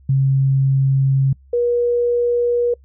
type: tone pair in turn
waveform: sine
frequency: 135.2 / 480.5 Hz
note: C#3 / B4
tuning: -43 / -48 cents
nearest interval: octave + minor seventh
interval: 2195 cents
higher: second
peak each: -12 / -14 dBFS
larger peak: first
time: 0.09-1.33 / 1.53-2.74 s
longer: first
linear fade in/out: 5 ms
effects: noise-tail reverb RT60 0.1 s tail -25 dB re dry + added 67 Hz sine -45 dBFS peak until 2.84 s